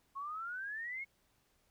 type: exponential sweep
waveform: sine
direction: up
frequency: 1081 to 2209 Hz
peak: -39 dBFS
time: 0.15-1.05 s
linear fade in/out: 20 ms
effects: pink hiss -74 dBFS RMS until 1.7 s

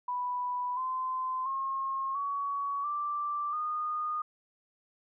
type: tone with pitch steps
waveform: sine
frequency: 987.8 / 1031.5 / 1077.2 / 1124.9 / 1174.7 / 1226.7 Hz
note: B5 / C6 / C#6 / C#6 / D6 / D#6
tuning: 0 / -25 / -50 / +25 / 0 / -25 cents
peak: -30 dBFS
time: 0.08-4.22 s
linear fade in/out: 5 ms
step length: 690 ms
effects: none

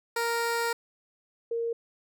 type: tone pair in turn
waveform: 15% pulse / sine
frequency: 466.2 / 463.9 Hz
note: A#4 / A#4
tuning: 0 / -8 cents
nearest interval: unison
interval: 8 cents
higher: first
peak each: -20 / -27 dBFS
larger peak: first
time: 0.16-0.73 / 1.51-1.73 s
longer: first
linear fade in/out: 5 ms
effects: none

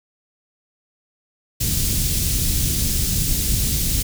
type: band-stop noise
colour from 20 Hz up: pink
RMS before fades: -20 dBFS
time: 1.6-4.03 s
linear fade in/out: 10 ms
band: 170 to 5100 Hz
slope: 12 dB/octave
effects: none

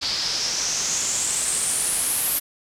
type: noise with low-pass filter sweep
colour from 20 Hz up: white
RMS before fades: -24 dBFS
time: 0.01-2.4 s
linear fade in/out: 20 ms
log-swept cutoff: 4600 to 12000 Hz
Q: 5.5
effects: none

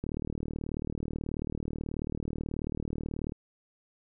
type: click train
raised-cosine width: 3 ms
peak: -21 dBFS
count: 127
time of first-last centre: 0.04-3.321 s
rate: 38.4 Hz
effects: none

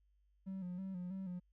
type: tone with vibrato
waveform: triangle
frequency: 185 Hz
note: F#3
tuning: in tune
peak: -38 dBFS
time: 0.46-1.4 s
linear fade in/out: 20 ms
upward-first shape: square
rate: 3.1 Hz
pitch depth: 58 cents each way
effects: tanh soft clip ceiling -35 dBFS + added 50 Hz sine -70 dBFS peak until 1.52 s

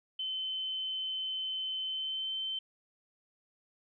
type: tone with pitch glide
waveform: sine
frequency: 3063 to 3090 Hz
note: G7 to G7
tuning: -41 to -26 cents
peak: -33 dBFS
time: 0.19-2.59 s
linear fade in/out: 5 ms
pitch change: +15 cents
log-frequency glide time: 1.84-2.33 s
effects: none

